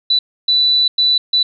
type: tone bursts at uneven times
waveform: sine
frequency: 3973 Hz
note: B7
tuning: 10 cents sharp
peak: -10 dBFS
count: 4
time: 0.1-0.19 / 0.48-0.88 / 0.98-1.18 / 1.33-1.43 s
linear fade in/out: 5 ms
effects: none